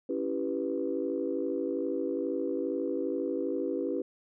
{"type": "chord", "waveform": "sine", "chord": "C# half-diminished seventh", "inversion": "none", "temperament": "equal", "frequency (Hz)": [277.2, 329.6, 392, 493.9], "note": ["C#4", "E4", "G4", "B4"], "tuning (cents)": [0, 0, 0, 0], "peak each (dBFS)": -34, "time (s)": [0.09, 4.02], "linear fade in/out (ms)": 5, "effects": ["tanh soft clip ceiling -18 dBFS"]}